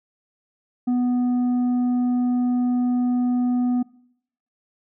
sine tone with tanh clipping, 246.9 Hz, B3, in tune, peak -19 dBFS, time 0.87-3.83 s, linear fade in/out 10 ms, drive 5 dB, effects noise-tail reverb RT60 0.7 s tail -22 dB re dry

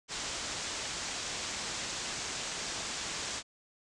white low-pass noise, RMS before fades -38 dBFS, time 0.08-3.43 s, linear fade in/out 50 ms, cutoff 7800 Hz, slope 48 dB/octave, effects resampled to 24000 Hz

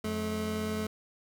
25% pulse tone pair together, 88.92 / 215.8 Hz, F2 / A3, +32 / -33 cents, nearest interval octave + minor third, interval 1535 cents, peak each -34 / -28 dBFS, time 0.04-0.87 s, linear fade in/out 5 ms, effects none

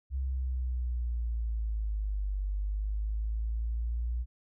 sine linear two-way sweep, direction down then up, 67 to 48.59 to 59.8 Hz, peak -29 dBFS, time 0.1-4.26 s, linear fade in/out 50 ms, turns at 2.38 s, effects none

